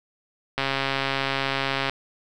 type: click train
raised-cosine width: 0.3 ms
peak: -8 dBFS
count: 180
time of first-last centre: 0.58-1.896 s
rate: 136 Hz
effects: none